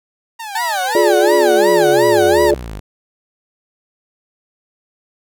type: exponential sweep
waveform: sawtooth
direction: down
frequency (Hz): 940 to 48.28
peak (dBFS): -22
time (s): 0.39-2.8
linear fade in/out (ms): 10
type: tone with vibrato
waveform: 30% pulse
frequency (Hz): 847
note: G#5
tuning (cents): +34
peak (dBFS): -14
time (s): 0.55-2.51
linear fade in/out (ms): 5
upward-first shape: sine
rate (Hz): 2.8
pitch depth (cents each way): 250
type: chord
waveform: sine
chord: D diminished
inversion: first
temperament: just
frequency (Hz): 352.4 / 422.9 / 587.3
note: F4 / Ab4 / D5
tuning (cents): +16 / +31 / 0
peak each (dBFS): -14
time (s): 0.95-2.54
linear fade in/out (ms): 2
effects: none